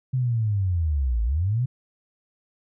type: linear two-way sweep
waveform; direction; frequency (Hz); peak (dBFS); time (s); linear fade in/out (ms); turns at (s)
sine; down then up; 131.7 to 53 to 131.7; -20; 0.13-1.66; 10; 1.23
effects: none